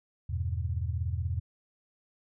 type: chord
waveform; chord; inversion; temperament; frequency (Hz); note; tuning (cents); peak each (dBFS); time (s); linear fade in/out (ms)
sine; E minor; none; just; 82.41 / 98.89 / 123.61; E2 / G2 / B2; 0 / +16 / +2; -31 / -34 / -36; 0.29-1.4; 10
effects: none